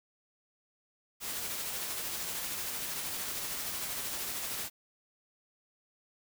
white noise with tremolo, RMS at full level -36 dBFS, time 1.2-4.7 s, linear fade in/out 50 ms, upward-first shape sine, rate 13 Hz, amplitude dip 25%, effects none

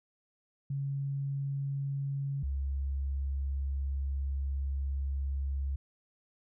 sine tone pair in turn, 138.8 / 68.58 Hz, C#3 / C#2, +3 / -18 cents, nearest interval octave, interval 1221 cents, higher first, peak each -31 / -30 dBFS, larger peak second, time 0.7-2.43 / 2.43-5.76 s, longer second, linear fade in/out 5 ms, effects none

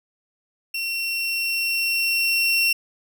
30% pulse tone with level ramp, 2724 Hz, F7, 44 cents flat, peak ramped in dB -22 to -14 dBFS, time 0.74-2.73 s, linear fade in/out 5 ms, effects none

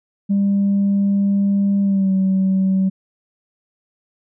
sine tone with pitch glide, 199.2 to 190.53 Hz, G3 to G3, +28 to -49 cents, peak -12 dBFS, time 0.29-2.9 s, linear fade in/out 20 ms, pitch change -77 cents, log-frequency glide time 1.82-2.12 s, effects tanh soft clip ceiling -11 dBFS

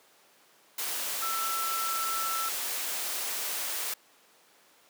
sine tone in noise, 1331 Hz, E6, 16 cents sharp, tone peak -31 dBFS, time 1.22-2.49 s, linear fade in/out 5 ms, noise white, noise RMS -33 dBFS, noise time 0.78-3.94 s, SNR -1 dB, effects pink hiss -60 dBFS RMS until 4.89 s + high-pass 400 Hz 12 dB/octave

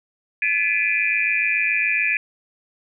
sine tone cluster, 1723 / 2007 / 2309 / 2416 / 2591 Hz, A6 / B6 / D7 / D7 / E7, -37 / +27 / -30 / +48 / -30 cents, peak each -25 / -28 / -26 / -20 / -29 dBFS, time 0.42-2.17 s, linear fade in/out 2 ms, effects none

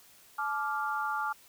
sine chord, D minor, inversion second, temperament equal with one note detuned, 861.4 / 1174.7 / 1396.9 Hz, A5 / D6 / F6, -37 / 0 / 0 cents, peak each -34 dBFS, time 0.38-1.33 s, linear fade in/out 10 ms, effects white hiss -58 dBFS RMS until 1.48 s

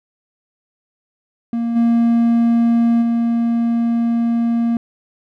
triangle tone with level steps, 233.1 Hz, A#3, in tune, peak -15 / -9 / -12 dBFS, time 1.53-4.77 s, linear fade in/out 2 ms, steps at 1.75 / 3.01 s, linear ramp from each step 20 ms, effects none

